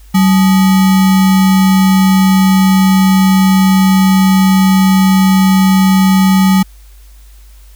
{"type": "tone with sample-and-hold", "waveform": "sine", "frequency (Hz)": 190, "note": "F#3", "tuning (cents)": 46, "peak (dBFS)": -5, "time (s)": [0.14, 6.63], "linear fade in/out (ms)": 10, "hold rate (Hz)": 1050, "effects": ["added 50 Hz sine -35 dBFS peak until 7.75 s", "white hiss -48 dBFS RMS until 7.75 s"]}